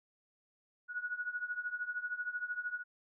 sine tone with tremolo, 1461 Hz, F#6, 22 cents flat, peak -32 dBFS, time 0.88-2.84 s, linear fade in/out 50 ms, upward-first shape triangle, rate 13 Hz, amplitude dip 90%, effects none

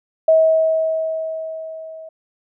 sine tone with level ramp, 641 Hz, E5, 49 cents flat, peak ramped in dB -8 to -33 dBFS, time 0.28-2.09 s, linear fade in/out 5 ms, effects none

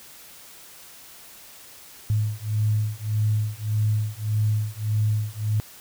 sine beating tone pair, 106.2 / 107.9 Hz, G#2 / A2, +39 / -33 cents, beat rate 1.7 Hz, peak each -24 dBFS, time 2.1-5.6 s, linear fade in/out 0 ms, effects white hiss -46 dBFS RMS until 5.8 s

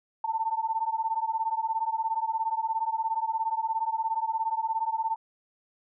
sine beating tone pair, 886 / 903 Hz, A5 / A5, +12 / +45 cents, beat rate 17 Hz, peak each -29 dBFS, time 0.24-5.16 s, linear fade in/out 5 ms, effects none

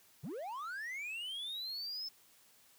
triangle linear sweep, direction up, 110 to 5300 Hz, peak -38 dBFS, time 0.23-2.09 s, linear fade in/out 10 ms, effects white hiss -65 dBFS RMS until 2.78 s + high-pass 60 Hz 12 dB/octave

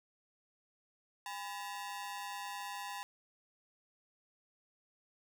sawtooth ring-modulated tone, 907 Hz, A#5, 48 cents flat, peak -34 dBFS, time 1.26-3.03 s, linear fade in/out 0 ms, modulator 95.4 Hz, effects none

